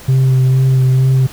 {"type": "tone with vibrato", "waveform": "sine", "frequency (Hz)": 130.81, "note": "C3", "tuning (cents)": 0, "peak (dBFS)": -5, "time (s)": [0.08, 1.27], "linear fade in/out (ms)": 10, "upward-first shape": "sine", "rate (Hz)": 2.2, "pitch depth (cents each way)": 18, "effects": ["tanh soft clip ceiling -7 dBFS", "pink hiss -35 dBFS RMS until 1.32 s"]}